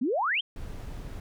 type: exponential sweep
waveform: sine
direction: up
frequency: 222.7 to 3322 Hz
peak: -24 dBFS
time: 0.01-0.41 s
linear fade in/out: 10 ms
type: noise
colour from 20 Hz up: brown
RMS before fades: -38 dBFS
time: 0.56-1.2 s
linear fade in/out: 2 ms
effects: none